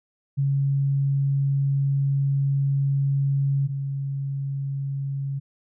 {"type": "tone pair in turn", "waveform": "sine", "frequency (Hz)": [138.59, 138.06], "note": ["C#3", "C#3"], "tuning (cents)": [0, -7], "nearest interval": "unison", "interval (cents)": 7, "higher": "first", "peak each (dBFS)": [-19, -25], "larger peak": "first", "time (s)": [[0.37, 3.68], [3.68, 5.4]], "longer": "first", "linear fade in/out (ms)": 20, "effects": []}